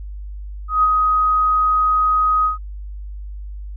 sine tone with ADSR envelope, 1256 Hz, D#6, 16 cents sharp, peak -10 dBFS, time 0.68-2.58 s, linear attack 150 ms, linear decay 38 ms, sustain -3 dB, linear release 130 ms, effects added 50 Hz sine -28 dBFS peak until 3.76 s

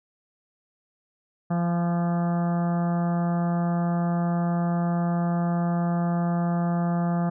harmonic tone with a mistuned harmonic, 172.3 Hz, F3, 23 cents flat, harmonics 1 / 2 / 3 / 4 / 5 / 6 / 7 / 8 / 9 / 10, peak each -22 / -37 / -38 / -32 / -38 / -45 / -39 / -47 / -47 / -50 dBFS, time 1.5-7.3 s, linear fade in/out 10 ms, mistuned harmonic 5, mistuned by -17 cents, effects none

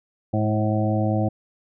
harmonic tone with a mistuned harmonic, 107.6 Hz, A2, 38 cents flat, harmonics 1 / 2 / 3 / 5 / 6 / 7, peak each -22 / -25 / -27 / -29 / -30 / -30 dBFS, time 0.33-1.29 s, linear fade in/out 10 ms, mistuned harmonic 2, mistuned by -21 cents, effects none

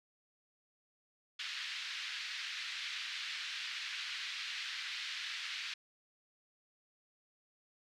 white band-pass noise, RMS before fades -42 dBFS, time 1.39-5.74 s, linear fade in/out 5 ms, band 1600 to 4200 Hz, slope 24 dB/octave, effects none

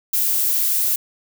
violet noise, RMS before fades -19 dBFS, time 0.13-0.96 s, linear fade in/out 5 ms, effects none

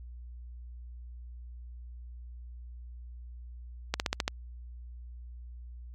slowing click train, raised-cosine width 0.2 ms, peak -10 dBFS, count 6, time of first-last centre 3.94-4.279 s, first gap 59 ms, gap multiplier 1.07, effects added 60 Hz sine -42 dBFS peak until 5.94 s + MP3 96 kbps

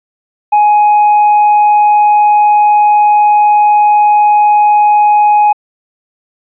sine tone with tanh clipping, 836 Hz, G#5, 11 cents sharp, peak -5 dBFS, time 0.52-5.53 s, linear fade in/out 10 ms, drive 2 dB, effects resampled to 8000 Hz

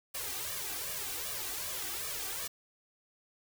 white noise with flanger, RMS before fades -38 dBFS, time 0.14-2.48 s, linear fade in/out 10 ms, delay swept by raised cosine 1.7 to 2.61 ms, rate 2.6 Hz, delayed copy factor +0.95, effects none

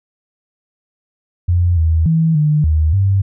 sine tone with pitch steps, 87.8 / 80.8 / 162 / 150.8 / 77.9 / 97.7 Hz, F2 / E2 / E3 / D3 / D#2 / G2, +10 / -34 / -30 / +46 / +3 / -5 cents, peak -10 dBFS, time 1.48-3.22 s, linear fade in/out 10 ms, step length 290 ms, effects none

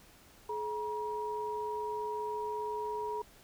sine tone pair together, 425.4 / 955 Hz, G#4 / A#5, +42 / +42 cents, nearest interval octave + major second, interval 1400 cents, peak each -37 / -36 dBFS, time 0.49-3.22 s, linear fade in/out 5 ms, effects pink hiss -59 dBFS RMS until 3.43 s

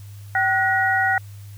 sine tone cluster, 771 / 1460 / 1900 Hz, G5 / F#6 / A#6, -29 / -24 / +33 cents, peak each -21 dBFS, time 0.35-1.18 s, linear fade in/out 2 ms, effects added 101 Hz sine -36 dBFS peak until 1.57 s + white hiss -52 dBFS RMS until 1.57 s

